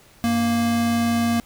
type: tone pair together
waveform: square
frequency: 97.89 / 233.1 Hz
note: G2 / A#3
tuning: -2 / 0 cents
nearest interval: octave + minor third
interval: 1502 cents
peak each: -31 / -19 dBFS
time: 0.24-1.4 s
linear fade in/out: 0 ms
effects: pink hiss -52 dBFS RMS until 1.45 s